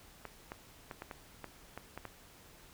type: clicks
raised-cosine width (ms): 0.5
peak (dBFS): -27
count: 9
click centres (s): 0.253 / 0.519 / 0.912 / 1.021 / 1.112 / 1.443 / 1.776 / 1.976 / 2.053
effects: pink hiss -58 dBFS RMS until 2.73 s

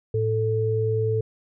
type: tone pair together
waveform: sine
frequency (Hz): 110 / 440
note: A2 / A4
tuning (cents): 0 / 0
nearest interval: 2 octaves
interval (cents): 2400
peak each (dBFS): -23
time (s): 0.14-1.21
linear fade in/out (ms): 5
effects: none

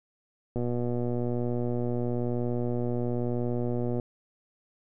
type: click train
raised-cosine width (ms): 2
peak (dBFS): -18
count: 417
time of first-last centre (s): 0.56-3.998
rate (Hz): 121
effects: none

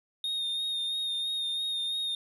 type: tone with vibrato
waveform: triangle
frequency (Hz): 3686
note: A#7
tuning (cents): -20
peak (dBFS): -28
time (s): 0.24-2.15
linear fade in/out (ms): 2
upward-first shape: sine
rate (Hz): 3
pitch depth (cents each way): 25
effects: none

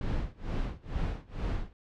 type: noise with tremolo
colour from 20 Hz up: brown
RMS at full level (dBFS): -30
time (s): 0.01-1.73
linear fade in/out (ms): 2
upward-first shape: sine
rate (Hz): 2.2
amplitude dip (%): 95
effects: low-pass 4000 Hz 12 dB/octave

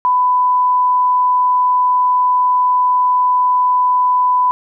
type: tone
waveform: sine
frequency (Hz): 998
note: B5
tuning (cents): +18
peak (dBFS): -10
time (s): 0.05-4.51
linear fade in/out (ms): 0
effects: none

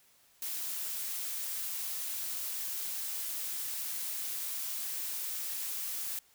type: noise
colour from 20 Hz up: blue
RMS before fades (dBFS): -37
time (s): 0.42-6.19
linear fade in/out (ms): 2
effects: white hiss -65 dBFS RMS until 6.34 s

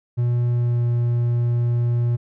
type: tone with pitch glide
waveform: triangle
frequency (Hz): 120.7 to 119.52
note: B2 to A#2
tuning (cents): -39 to +44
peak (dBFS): -15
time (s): 0.17-2.17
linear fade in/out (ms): 20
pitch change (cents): -17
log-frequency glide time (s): 0.5-0.85
effects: none

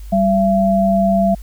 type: tone pair together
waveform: sine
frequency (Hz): 194.7 / 676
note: G3 / E5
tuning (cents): -12 / +43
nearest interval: octave + minor seventh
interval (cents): 2155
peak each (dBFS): -14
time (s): 0.12-1.35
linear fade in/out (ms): 10
effects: added 50 Hz sine -29 dBFS peak until 1.42 s + white hiss -49 dBFS RMS until 1.42 s

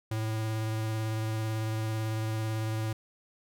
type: tone with vibrato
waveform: square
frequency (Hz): 110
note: A2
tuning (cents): 0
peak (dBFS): -30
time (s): 0.11-2.93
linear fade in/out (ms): 5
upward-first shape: sine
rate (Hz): 18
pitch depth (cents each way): 15
effects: none

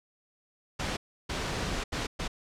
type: noise bursts at uneven times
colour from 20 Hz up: pink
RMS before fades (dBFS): -32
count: 4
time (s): 0.79-0.97 / 1.29-1.84 / 1.92-2.07 / 2.19-2.28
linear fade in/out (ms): 10
effects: low-pass 6000 Hz 12 dB/octave

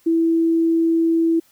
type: tone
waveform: sine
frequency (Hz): 329.6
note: E4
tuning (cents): 0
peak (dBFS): -14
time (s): 0.06-1.4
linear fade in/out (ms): 10
effects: white hiss -57 dBFS RMS until 1.51 s

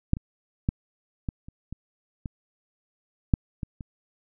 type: clicks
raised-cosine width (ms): 5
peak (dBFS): -7 / -22 / -10 / -16 / -30 / -23 / -20 / -6 / -18 / -25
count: 10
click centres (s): 0.134 / 0.169 / 0.689 / 1.288 / 1.485 / 1.726 / 2.258 / 3.338 / 3.632 / 3.808
effects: none

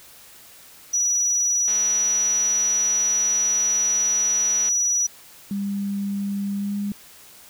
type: tone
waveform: sine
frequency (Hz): 5860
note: F#8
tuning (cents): -18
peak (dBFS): -18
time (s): 0.93-5.07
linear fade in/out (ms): 10
type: click train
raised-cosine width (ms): 0.2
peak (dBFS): -20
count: 639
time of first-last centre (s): 1.68-4.689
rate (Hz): 212
type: tone with pitch glide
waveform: sine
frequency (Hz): 200 to 202.7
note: G3 to G#3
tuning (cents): +35 to -42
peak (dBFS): -23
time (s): 5.51-6.92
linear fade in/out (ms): 2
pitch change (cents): +23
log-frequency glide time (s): 6.55-6.74
effects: white hiss -47 dBFS RMS until 7.49 s

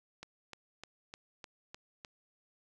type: click train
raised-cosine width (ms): 0.2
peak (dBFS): -28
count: 7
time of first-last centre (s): 0.23-2.048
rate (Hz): 3.3
effects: none

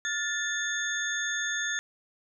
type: tone cluster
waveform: sine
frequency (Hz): 1421 / 1759 / 3553 / 6540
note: F6 / A6 / A7 / G#8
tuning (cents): +30 / -1 / +16 / -28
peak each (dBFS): -37 / -30 / -36 / -35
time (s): 0.05-1.79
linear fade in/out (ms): 0
effects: none

